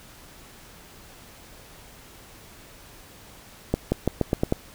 accelerating click train, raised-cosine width 2 ms, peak -7 dBFS, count 7, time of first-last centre 3.74-4.524 s, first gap 180 ms, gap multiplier 0.87, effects pink hiss -48 dBFS RMS until 4.74 s

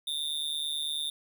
square tone with amplitude modulation, 3622 Hz, A7, 49 cents sharp, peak -27 dBFS, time 0.07-1.1 s, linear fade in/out 5 ms, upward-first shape sine, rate 149 Hz, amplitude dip 95%, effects none

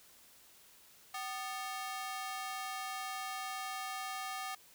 sawtooth ring-modulated tone, 994 Hz, B5, 11 cents sharp, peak -32 dBFS, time 1.14-4.55 s, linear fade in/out 5 ms, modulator 231 Hz, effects white hiss -61 dBFS RMS until 4.74 s

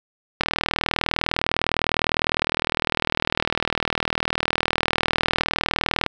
click train, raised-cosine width 0.3 ms, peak -3 dBFS, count 226, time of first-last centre 0.41-6.063 s, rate 39.8 Hz, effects none

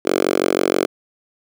5% pulse tone with high-pass filter, 46.25 Hz, F#1, in tune, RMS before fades -18 dBFS, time 0.05-0.86 s, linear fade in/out 10 ms, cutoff 370 Hz, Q 2.2, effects none

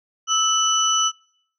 sine tone cluster, 1307 / 2978 / 5950 Hz, E6 / F#7 / F#8, -15 / +11 / +9 cents, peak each -21 dBFS, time 0.27-1.12 s, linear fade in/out 50 ms, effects noise-tail reverb RT60 0.7 s tail -25 dB re dry

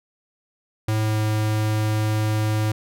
square tone with pitch glide, 108.7 to 107.76 Hz, A2 to A2, -21 to -36 cents, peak -20 dBFS, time 0.88-2.72 s, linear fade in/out 5 ms, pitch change -15 cents, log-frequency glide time 1.01-1.19 s, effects none

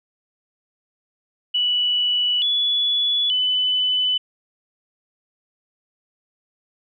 sine tone with pitch steps, 2953 / 3420 / 3004 Hz, F#7 / A7 / F#7, -4 / -50 / +26 cents, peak -17 dBFS, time 1.54-4.18 s, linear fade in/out 10 ms, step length 880 ms, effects none

